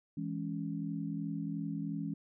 sine chord, C# minor, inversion first, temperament equal with one note detuned, 164.81 / 207.7 / 278.5 Hz, E3 / G#3 / C#4, 0 / 0 / +8 cents, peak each -38 / -40 / -39 dBFS, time 0.17-2.14 s, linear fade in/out 5 ms, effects none

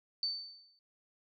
sine tone with exponential decay, 4545 Hz, C#8, 42 cents sharp, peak -29 dBFS, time 0.23-0.79 s, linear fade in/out 1 ms, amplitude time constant 120 ms, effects none

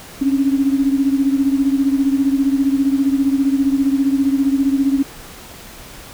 sine beating tone pair, 271.3 / 286.3 Hz, C#4 / D4, -37 / -44 cents, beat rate 15 Hz, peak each -14 / -19 dBFS, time 0.21-5.03 s, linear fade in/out 10 ms, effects pink hiss -37 dBFS RMS until 6.13 s

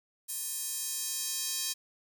square tone with high-pass filter sweep, 355.4 Hz, F4, 30 cents sharp, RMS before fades -35 dBFS, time 0.28-1.74 s, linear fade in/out 20 ms, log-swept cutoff 8900 to 5000 Hz, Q 1.2, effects none

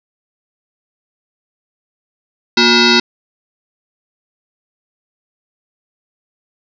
sine tone with frequency modulation, 2027 Hz, B6, 45 cents sharp, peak -7 dBFS, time 2.57-3 s, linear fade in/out 5 ms, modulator 597 Hz, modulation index 4.8, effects none

